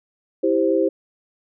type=chord; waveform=sine; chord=C major; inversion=first; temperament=just; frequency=327 / 392.4 / 523.3 Hz; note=E4 / G4 / C5; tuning=-14 / +2 / 0 cents; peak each=-20 dBFS; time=0.43-0.89 s; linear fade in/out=10 ms; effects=none